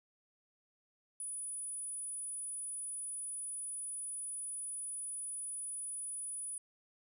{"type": "tone", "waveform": "sine", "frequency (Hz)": 9880, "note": "D#9", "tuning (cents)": -13, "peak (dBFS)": -39, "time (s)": [1.2, 6.58], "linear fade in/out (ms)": 2, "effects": []}